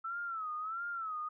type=tone with vibrato; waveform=sine; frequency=1314 Hz; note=E6; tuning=6 cents flat; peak=-36 dBFS; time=0.04-1.29 s; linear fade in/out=10 ms; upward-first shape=sine; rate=1.5 Hz; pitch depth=120 cents each way; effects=none